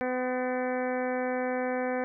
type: harmonic tone with a mistuned harmonic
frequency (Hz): 253.1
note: B3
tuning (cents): +43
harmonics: 1 / 2 / 3 / 4 / 5 / 6 / 7 / 8 / 9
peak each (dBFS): -33 / -30 / -35 / -43 / -45 / -41 / -41 / -45 / -45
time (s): 0.01-2.04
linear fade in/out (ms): 0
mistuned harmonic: 5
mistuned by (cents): -28
effects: none